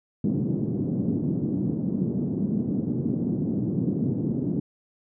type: band-pass noise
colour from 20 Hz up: white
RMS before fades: -26 dBFS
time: 0.24-4.6 s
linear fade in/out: 5 ms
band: 130 to 280 Hz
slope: 24 dB/octave
effects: none

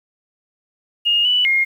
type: tone with pitch steps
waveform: sine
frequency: 2845 / 2965 / 2136 Hz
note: F7 / F#7 / C7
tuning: +31 / +3 / +35 cents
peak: -13 dBFS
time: 1.05-1.65 s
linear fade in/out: 20 ms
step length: 200 ms
effects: 8-bit

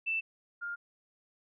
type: tone pair in turn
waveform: sine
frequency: 2657 / 1407.5 Hz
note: E7 / F6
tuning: +13 / +13 cents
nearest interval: major seventh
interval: 1100 cents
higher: first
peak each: -29 / -35 dBFS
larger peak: first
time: 0.06-0.21 / 0.61-0.76 s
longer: neither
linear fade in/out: 20 ms
effects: none

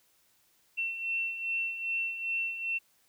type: beating tone pair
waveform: sine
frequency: 2700 / 2702.5 Hz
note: E7 / E7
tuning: +41 / +42 cents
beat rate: 2.5 Hz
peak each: -38 / -31 dBFS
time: 0.77-2.79 s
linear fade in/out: 20 ms
effects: white hiss -68 dBFS RMS until 3.08 s

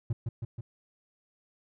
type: tone with echo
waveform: triangle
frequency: 115.3 Hz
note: A#2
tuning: 19 cents flat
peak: -24 dBFS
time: 0.1-0.13 s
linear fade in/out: 5 ms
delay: 160 ms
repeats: 3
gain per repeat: -3 dB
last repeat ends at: 0.61 s
effects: none

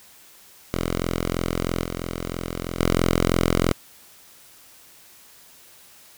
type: tone with level steps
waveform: 5% pulse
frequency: 43.06 Hz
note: F1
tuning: 24 cents flat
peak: -12 / -17 / -7 dBFS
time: 0.74-3.72 s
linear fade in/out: 0 ms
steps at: 1.83 / 2.79 s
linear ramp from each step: 10 ms
effects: white hiss -50 dBFS RMS until 6.17 s

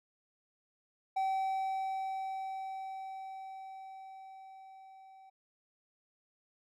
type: tone with level ramp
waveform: triangle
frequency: 768 Hz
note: G5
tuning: 36 cents flat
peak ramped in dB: -27 to -52 dBFS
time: 1.16-5.3 s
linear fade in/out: 10 ms
effects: none

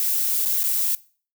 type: noise with dropouts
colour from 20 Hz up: violet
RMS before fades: -22 dBFS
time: 0-0.95 s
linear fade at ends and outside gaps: 0 ms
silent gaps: 0.452-0.458 / 0.632-0.639 s
effects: noise-tail reverb RT60 0.4 s tail -20 dB re dry

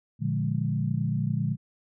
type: chord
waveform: sine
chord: Bb dominant seventh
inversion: none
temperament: equal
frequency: 116.54 / 146.83 / 174.61 / 207.7 Hz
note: Bb2 / D3 / F3 / Ab3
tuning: 0 / 0 / 0 / 0 cents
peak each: -29 / -28 / -32 / -32 dBFS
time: 0.19-1.57 s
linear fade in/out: 50 ms
effects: none

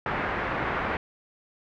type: low-pass noise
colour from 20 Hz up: white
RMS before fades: -29 dBFS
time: 0.06-0.97 s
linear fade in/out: 2 ms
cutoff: 1900 Hz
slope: 24 dB/octave
effects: none

